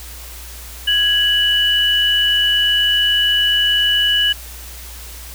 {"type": "tone pair together", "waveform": "sine", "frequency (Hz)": [1661.2, 2954], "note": ["G#6", "F#7"], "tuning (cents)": [0, -3], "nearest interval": "minor seventh", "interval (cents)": 997, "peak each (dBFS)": [-19, -13], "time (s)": [0.87, 4.33], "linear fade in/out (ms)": 10, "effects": ["added 60 Hz sine -34 dBFS peak until 5.34 s", "white hiss -36 dBFS RMS until 5.34 s"]}